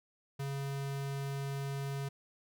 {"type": "tone", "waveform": "square", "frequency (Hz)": 138.59, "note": "C#3", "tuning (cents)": 0, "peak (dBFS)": -36, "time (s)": [0.39, 2.09], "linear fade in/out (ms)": 10, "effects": []}